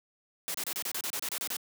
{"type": "noise bursts", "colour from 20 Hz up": "white", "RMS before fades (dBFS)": -34, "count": 12, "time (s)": [0.48, 1.566], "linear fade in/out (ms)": 0, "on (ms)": 63, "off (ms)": 30, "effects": ["high-pass 200 Hz 12 dB/octave"]}